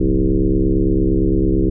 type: tone with frequency modulation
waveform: sine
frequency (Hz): 182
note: F#3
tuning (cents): -28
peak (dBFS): -12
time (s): 0-1.7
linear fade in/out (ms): 10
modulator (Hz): 68.9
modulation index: 3.2
effects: none